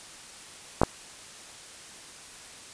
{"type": "clicks", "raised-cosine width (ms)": 1, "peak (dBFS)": -5, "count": 2, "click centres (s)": [0.816, 0.834], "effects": ["white hiss -46 dBFS RMS until 2.73 s", "resampled to 22050 Hz"]}